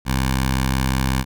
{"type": "tone with notch filter", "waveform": "10% pulse", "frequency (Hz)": 65.5, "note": "C2", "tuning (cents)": 2, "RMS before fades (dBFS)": -20, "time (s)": [0.05, 1.25], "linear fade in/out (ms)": 50, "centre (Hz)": 390, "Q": 0.83, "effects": []}